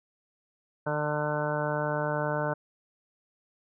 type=harmonic tone; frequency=149.7 Hz; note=D3; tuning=33 cents sharp; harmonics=1 / 2 / 3 / 4 / 5 / 6 / 7 / 8 / 9 / 10; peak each=-33 / -38 / -36 / -31 / -41 / -35 / -40 / -44 / -40 / -36 dBFS; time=0.86-2.54 s; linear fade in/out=10 ms; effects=none